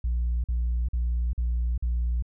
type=tone bursts; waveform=sine; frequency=59.5 Hz; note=A#1; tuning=36 cents sharp; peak=-21 dBFS; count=5; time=0.04-2.224 s; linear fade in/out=5 ms; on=400 ms; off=46 ms; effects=tanh soft clip ceiling -21 dBFS